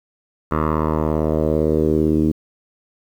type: tone with low-pass filter sweep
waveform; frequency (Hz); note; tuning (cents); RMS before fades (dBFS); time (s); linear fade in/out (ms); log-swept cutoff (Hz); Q
10% pulse; 77.78; D#2; 0; -18; 0.51-2.32; 10; 1300 to 290; 2.8
effects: 8-bit